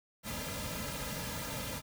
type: noise with comb filter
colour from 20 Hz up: pink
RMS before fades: -39 dBFS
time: 0.23-1.82 s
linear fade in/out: 50 ms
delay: 2.7 ms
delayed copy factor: -1
effects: none

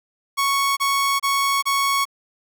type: tone bursts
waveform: sawtooth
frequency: 1108.7 Hz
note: C#6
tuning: in tune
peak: -14 dBFS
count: 4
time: 0.37-2.054 s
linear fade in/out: 20 ms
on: 400 ms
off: 28 ms
effects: none

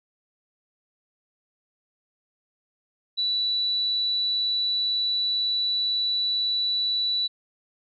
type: tone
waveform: sine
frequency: 3951 Hz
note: B7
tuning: in tune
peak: -22 dBFS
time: 3.17-7.28 s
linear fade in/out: 20 ms
effects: none

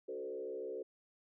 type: tone with frequency modulation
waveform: sine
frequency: 443.3 Hz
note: A4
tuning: 13 cents sharp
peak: -39 dBFS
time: 0.08-0.83 s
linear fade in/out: 10 ms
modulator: 66.6 Hz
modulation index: 1.3
effects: none

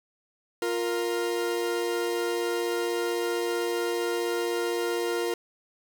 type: tone pair together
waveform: 40% pulse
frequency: 350.6 / 466.2 Hz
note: F4 / A#4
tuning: +7 / 0 cents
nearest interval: perfect fourth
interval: 493 cents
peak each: -28 dBFS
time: 0.62-5.34 s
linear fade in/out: 2 ms
effects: none

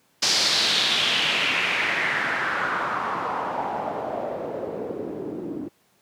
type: noise with low-pass filter sweep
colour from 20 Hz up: white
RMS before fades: -25 dBFS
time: 0.22-5.69 s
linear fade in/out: 10 ms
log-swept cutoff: 5200 to 290 Hz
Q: 3.1
effects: pink hiss -63 dBFS RMS until 6.01 s + high-pass 150 Hz 12 dB/octave

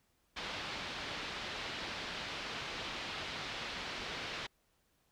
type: low-pass noise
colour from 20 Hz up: white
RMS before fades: -42 dBFS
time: 0.36-4.47 s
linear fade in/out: 10 ms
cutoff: 4100 Hz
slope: 24 dB/octave
effects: pink hiss -75 dBFS RMS until 5.11 s

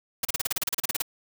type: noise bursts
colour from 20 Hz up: white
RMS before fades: -26 dBFS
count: 15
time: 0.23-1.021 s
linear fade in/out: 5 ms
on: 21 ms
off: 34 ms
effects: none

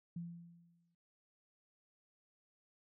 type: tone with exponential decay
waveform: sine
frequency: 170.7 Hz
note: F3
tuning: 39 cents flat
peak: -39 dBFS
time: 0.16-0.95 s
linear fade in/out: 5 ms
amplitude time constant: 170 ms
effects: none

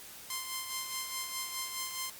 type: tone with tremolo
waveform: 5% pulse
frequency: 1046.5 Hz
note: C6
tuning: in tune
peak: -22 dBFS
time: 0.3-2.1 s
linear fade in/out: 2 ms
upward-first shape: sine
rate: 4.8 Hz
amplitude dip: 50%
effects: white hiss -49 dBFS RMS until 2.19 s + Opus 48 kbps

